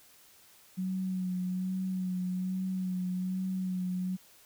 sine tone with vibrato, 185 Hz, F#3, in tune, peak -30 dBFS, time 0.77-4.17 s, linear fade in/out 20 ms, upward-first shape sine, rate 1.2 Hz, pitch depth 26 cents each way, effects white hiss -59 dBFS RMS until 4.45 s

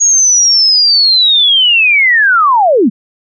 sine linear sweep, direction down, 6670 to 180.7 Hz, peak -5 dBFS, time 0-2.9 s, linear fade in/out 20 ms, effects none

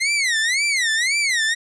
sawtooth tone with vibrato, 2032 Hz, B6, 49 cents sharp, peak -14 dBFS, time 0-1.55 s, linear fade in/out 20 ms, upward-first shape sine, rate 1.9 Hz, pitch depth 250 cents each way, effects resampled to 22050 Hz

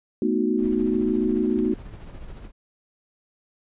sine chord, B dominant seventh, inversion third, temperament equal, 220 / 246.9 / 311.1 / 370 Hz, A3 / B3 / D#4 / F#4, 0 / 0 / 0 / 0 cents, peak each -25 dBFS, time 0.22-1.74 s, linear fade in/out 2 ms
brown noise with tremolo, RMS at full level -37 dBFS, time 0.57-2.52 s, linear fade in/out 50 ms, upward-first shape sine, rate 14 Hz, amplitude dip 45%
click, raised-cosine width 0.2 ms, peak -28 dBFS, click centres 1.589 s
effects resampled to 8000 Hz

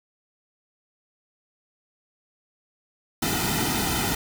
pink noise with comb filter, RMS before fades -25 dBFS, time 3.22-4.15 s, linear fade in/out 5 ms, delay 1.8 ms, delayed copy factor -0.85, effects none

